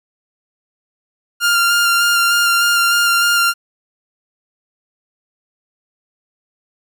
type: tone with vibrato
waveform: sawtooth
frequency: 1396.9 Hz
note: F6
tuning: in tune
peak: -8 dBFS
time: 1.4-3.54 s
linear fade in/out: 50 ms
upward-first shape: square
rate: 3.3 Hz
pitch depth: 11 cents each way
effects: none